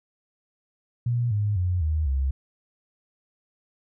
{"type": "tone with pitch steps", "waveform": "sine", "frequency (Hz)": [120, 103.86, 89.9, 77.81, 67.35], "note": ["B2", "G#2", "F#2", "D#2", "C#2"], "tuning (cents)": [-49, 1, -49, 1, -49], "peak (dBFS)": -21, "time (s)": [1.06, 2.31], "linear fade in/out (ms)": 5, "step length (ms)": 250, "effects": []}